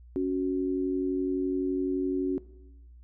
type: tone pair together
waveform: sine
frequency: 278.2 / 370 Hz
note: C#4 / F#4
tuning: +6 / 0 cents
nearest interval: perfect fourth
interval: 494 cents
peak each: -28 dBFS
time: 0.16-2.38 s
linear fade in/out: 0 ms
effects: noise-tail reverb RT60 1.0 s tail -18 dB re dry + added 60 Hz sine -48 dBFS peak until 3.03 s